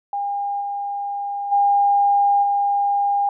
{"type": "tone with level steps", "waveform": "sine", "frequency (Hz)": 807, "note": "G#5", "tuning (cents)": -50, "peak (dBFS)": [-21, -23, -13, -16], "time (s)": [0.13, 3.29], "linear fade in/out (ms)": 2, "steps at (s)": [0.6, 1.51, 2.42], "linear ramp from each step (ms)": 20, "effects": []}